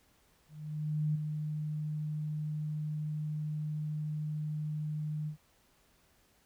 sine tone with ADSR envelope, 152.2 Hz, D#3, 38 cents flat, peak -27 dBFS, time 0.48-5.37 s, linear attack 670 ms, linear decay 10 ms, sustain -6 dB, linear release 100 ms, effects pink hiss -68 dBFS RMS until 6.45 s

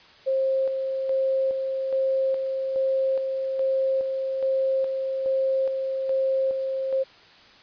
sine tone with tremolo, 532 Hz, C5, 29 cents sharp, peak -20 dBFS, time 0.26-7.04 s, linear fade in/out 20 ms, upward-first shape square, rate 1.2 Hz, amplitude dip 40%, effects white hiss -51 dBFS RMS until 7.62 s + resampled to 11025 Hz

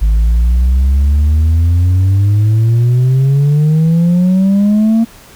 sine exponential sweep, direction up, 51.91 to 230 Hz, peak -4 dBFS, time 0.01-5.05 s, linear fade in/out 20 ms, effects tanh soft clip ceiling -6 dBFS + pink hiss -39 dBFS RMS until 5.35 s

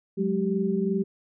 sine tone cluster, 185.4 / 208.1 / 388.6 Hz, F#3 / G#3 / G4, +4 / +4 / -15 cents, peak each -27 dBFS, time 0.17-1.04 s, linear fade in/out 20 ms, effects none

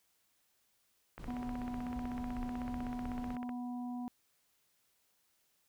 click train, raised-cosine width 0.5 ms, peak -31 dBFS, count 38, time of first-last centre 1.18-3.492 s, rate 16 Hz
brown noise, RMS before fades -46 dBFS, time 1.19-3.36 s, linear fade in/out 5 ms
harmonic tone, 245.5 Hz, B3, 10 cents flat, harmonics 1 / 3 / 4, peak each -38 / -48 / -54 dBFS, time 1.28-4.08 s, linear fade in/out 0 ms
effects white hiss -75 dBFS RMS until 5.68 s

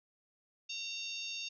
harmonic tone, 916 Hz, A#5, 31 cents flat, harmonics 3 / 4 / 5 / 6 / 7, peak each -42 / -44 / -46 / -48 / -49 dBFS, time 0.69-1.49 s, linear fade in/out 10 ms, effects none

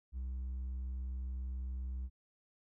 triangle tone with hard clipping, 63.7 Hz, C2, 46 cents flat, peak -36 dBFS, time 0.12-2.1 s, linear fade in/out 50 ms, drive 1 dB, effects none

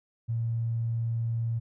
triangle tone with tanh clipping, 115.3 Hz, A#2, 19 cents flat, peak -26 dBFS, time 0.28-1.6 s, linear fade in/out 20 ms, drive 3 dB, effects none

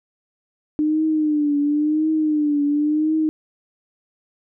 sine tone with vibrato, 301.3 Hz, D4, 44 cents sharp, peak -16 dBFS, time 0.79-3.29 s, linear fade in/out 0 ms, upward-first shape triangle, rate 0.95 Hz, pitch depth 85 cents each way, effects none

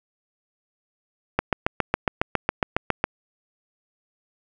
click train, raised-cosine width 0.5 ms, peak -4 dBFS, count 13, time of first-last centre 1.39-3.041 s, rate 7.27 Hz, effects none

